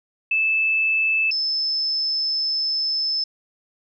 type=tone pair in turn; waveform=sine; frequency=2625 / 5250 Hz; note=E7 / E8; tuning=-8 / -8 cents; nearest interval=octave; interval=1200 cents; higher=second; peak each=-17 / -20 dBFS; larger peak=first; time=0.31-1.31 / 1.31-3.24 s; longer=second; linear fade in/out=5 ms; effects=none